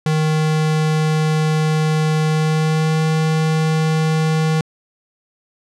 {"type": "tone with pitch glide", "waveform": "square", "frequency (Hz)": [155.8, 157.88], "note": ["D#3", "D#3"], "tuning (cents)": [3, 26], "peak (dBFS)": -15, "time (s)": [0.06, 4.61], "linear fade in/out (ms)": 2, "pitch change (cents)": 23, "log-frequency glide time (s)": [2.28, 3.01], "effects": ["low-pass 8000 Hz 12 dB/octave"]}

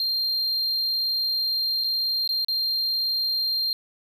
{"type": "tone with dropouts", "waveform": "triangle", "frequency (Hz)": 4187, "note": "C8", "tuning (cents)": 0, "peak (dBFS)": -21, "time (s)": [0, 3.73], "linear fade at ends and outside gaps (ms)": 1, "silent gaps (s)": [[1.838, 1.843], [2.276, 2.291], [2.447, 2.484]], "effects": []}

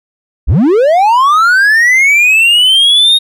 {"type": "linear sweep", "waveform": "triangle", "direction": "up", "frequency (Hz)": [35.88, 3744], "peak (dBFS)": -3, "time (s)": [0.47, 3.19], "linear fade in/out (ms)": 20, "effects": []}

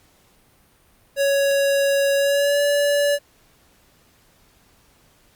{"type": "tone with pitch glide", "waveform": "square", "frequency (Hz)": [557, 575], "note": ["C#5", "D5"], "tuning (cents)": [8, -37], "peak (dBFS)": -17, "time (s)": [1.16, 3.19], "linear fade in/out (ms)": 50, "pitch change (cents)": 55, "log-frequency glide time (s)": [2.16, 2.61], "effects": ["pink hiss -57 dBFS RMS until 5.35 s", "Opus 48 kbps"]}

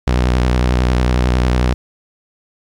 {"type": "tone with vibrato", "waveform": "sawtooth", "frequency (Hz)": 61.9, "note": "B1", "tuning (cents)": 5, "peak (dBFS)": -8, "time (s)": [0.07, 1.74], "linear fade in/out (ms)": 5, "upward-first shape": "sine", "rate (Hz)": 11, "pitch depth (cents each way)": 58, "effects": ["low-pass 6000 Hz 12 dB/octave", "8-bit"]}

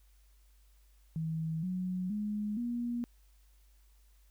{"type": "tone with pitch steps", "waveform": "sine", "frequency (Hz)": [160.5, 183.3, 209.3, 239.1], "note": ["E3", "F#3", "G#3", "A#3"], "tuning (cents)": [-46, -16, 14, 44], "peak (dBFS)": -32, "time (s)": [1.16, 3.04], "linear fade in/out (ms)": 0, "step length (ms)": 470, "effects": ["added 50 Hz sine -60 dBFS peak until 4.3 s", "white hiss -72 dBFS RMS until 4.3 s"]}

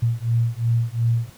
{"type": "beating tone pair", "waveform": "sine", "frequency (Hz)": [115.2, 118], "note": ["A#2", "A#2"], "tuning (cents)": [-20, 22], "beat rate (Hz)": 2.8, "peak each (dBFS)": [-21, -21], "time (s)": [0.02, 1.3], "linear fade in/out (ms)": 10, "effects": ["pink hiss -49 dBFS RMS until 1.37 s"]}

